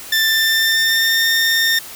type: tone with pitch glide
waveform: 20% pulse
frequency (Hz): 1776 to 1819.6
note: A6 to A#6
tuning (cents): +16 to -42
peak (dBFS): -8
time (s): 0.12-1.79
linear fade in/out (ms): 5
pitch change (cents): +42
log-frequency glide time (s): 0.24-1.27
effects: white hiss -34 dBFS RMS until 1.95 s